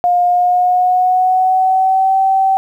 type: tone with pitch glide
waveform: sine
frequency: 710 to 769.8 Hz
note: F5 to G5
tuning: +28 to -32 cents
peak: -9 dBFS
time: 0.04-2.57 s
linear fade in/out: 0 ms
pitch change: +140 cents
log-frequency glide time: 0.24-2.17 s
effects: 8-bit